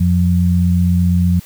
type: tone pair together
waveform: sine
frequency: 88.45 / 176.9 Hz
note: F2 / F3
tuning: +23 / +23 cents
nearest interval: octave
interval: 1200 cents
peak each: -13 dBFS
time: 0-1.4 s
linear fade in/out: 10 ms
effects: white hiss -42 dBFS RMS until 1.45 s